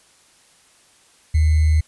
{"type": "tone with sample-and-hold", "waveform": "sine", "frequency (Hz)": 77.78, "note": "D#2", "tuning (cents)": 0, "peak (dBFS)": -12, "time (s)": [1.34, 1.81], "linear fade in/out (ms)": 10, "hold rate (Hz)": 2100, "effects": ["white hiss -54 dBFS RMS until 1.87 s", "resampled to 24000 Hz"]}